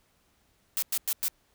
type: noise bursts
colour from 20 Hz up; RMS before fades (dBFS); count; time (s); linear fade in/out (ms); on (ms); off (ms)
blue; -28; 4; 0.77-1.282; 0; 53; 100
effects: pink hiss -68 dBFS RMS until 1.54 s